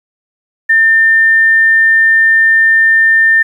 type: tone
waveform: sine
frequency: 1800 Hz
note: A6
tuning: 39 cents sharp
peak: -5 dBFS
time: 0.69-3.43 s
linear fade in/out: 10 ms
effects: 7-bit